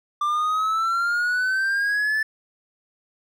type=exponential sweep; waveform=triangle; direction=up; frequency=1179 to 1760 Hz; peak=-18 dBFS; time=0.21-2.23 s; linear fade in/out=5 ms; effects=none